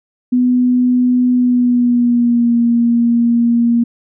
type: tone with pitch glide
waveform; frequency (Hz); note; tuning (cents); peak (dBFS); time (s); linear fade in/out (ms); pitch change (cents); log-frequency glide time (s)
sine; 248.7 to 235.4; B3 to A#3; +12 to +17; -9; 0.32-3.84; 10; -95; 1.33-2.56
effects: none